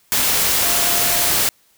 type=tone in noise; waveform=sine; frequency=695 Hz; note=F5; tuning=9 cents flat; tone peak=-28 dBFS; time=0.63-1.3 s; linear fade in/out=0 ms; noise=white; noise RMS=-17 dBFS; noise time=0.12-1.49 s; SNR=-14 dB; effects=white hiss -57 dBFS RMS until 1.77 s